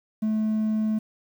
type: tone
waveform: triangle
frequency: 216.7 Hz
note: A3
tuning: 26 cents flat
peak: -19 dBFS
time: 0.22-0.99 s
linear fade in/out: 10 ms
effects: tanh soft clip ceiling -15 dBFS + 9-bit